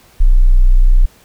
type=tone; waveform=sine; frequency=30.87 Hz; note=B0; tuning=in tune; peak=-4 dBFS; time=0.2-1.06 s; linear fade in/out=10 ms; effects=pink hiss -47 dBFS RMS until 1.24 s